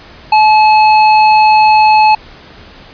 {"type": "tone with tanh clipping", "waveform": "sine", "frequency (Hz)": 860, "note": "A5", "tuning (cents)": -40, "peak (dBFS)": -6, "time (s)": [0.32, 2.15], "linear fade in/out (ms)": 5, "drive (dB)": 16, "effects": ["pink hiss -36 dBFS RMS until 2.93 s", "resampled to 11025 Hz"]}